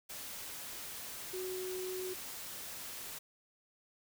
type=tone in noise; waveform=sine; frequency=370.4 Hz; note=F#4; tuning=2 cents sharp; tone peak=-38 dBFS; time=1.33-2.14 s; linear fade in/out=10 ms; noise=white; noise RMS=-45 dBFS; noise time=0.09-3.19 s; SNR=+4 dB; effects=none